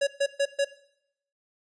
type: tone bursts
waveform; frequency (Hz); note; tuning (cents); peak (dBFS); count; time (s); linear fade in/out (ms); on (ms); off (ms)
square; 560; C#5; +18; -22; 4; 0.01-0.648; 10; 62; 130
effects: noise-tail reverb RT60 0.7 s tail -17 dB re dry + resampled to 22050 Hz